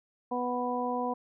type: harmonic tone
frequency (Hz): 246.9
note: B3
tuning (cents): 0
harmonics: 1 / 2 / 3 / 4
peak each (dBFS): -34 / -34 / -34 / -34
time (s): 0.31-1.14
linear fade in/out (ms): 10
effects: none

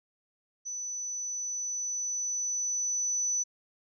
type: tone with level ramp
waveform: sine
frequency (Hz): 5980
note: F#8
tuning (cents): +17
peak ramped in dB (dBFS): -34 to -26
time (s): 0.65-3.44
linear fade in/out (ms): 20
effects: none

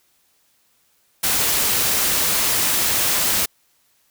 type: noise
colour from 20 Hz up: white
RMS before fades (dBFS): -19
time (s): 1.23-3.46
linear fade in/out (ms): 10
effects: white hiss -62 dBFS RMS until 4.1 s

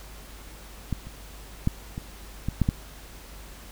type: clicks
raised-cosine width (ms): 5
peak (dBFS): -14 / -29 / -9 / -20 / -14 / -8 / -9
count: 7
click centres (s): 0.927 / 1.07 / 1.674 / 1.979 / 2.486 / 2.617 / 2.689
effects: added 50 Hz sine -44 dBFS peak until 3.71 s + pink hiss -47 dBFS RMS until 3.71 s

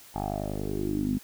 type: tone with low-pass filter sweep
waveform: 10% pulse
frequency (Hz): 50.6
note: G#1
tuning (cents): -44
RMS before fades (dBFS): -30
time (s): 0.14-1.19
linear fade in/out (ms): 20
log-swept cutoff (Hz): 880 to 230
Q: 6.1
effects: white hiss -51 dBFS RMS until 1.23 s

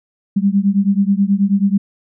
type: beating tone pair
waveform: sine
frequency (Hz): 194.7 / 204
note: G3 / G#3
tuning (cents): -12 / -31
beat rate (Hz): 9.3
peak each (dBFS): -14 / -15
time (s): 0.36-1.78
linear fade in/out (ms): 10
effects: none

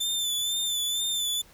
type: tone with vibrato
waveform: sawtooth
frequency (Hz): 3535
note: A7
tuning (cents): +7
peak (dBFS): -23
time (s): 0-1.42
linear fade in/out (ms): 10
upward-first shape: sine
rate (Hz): 2.1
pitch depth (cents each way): 41
effects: pink hiss -55 dBFS RMS until 1.53 s

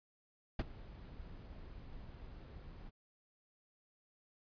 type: noise with ADSR envelope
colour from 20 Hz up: brown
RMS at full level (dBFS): -29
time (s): 0.59-2.91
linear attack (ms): 4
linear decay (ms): 31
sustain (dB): -22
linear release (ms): 33
effects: resampled to 11025 Hz

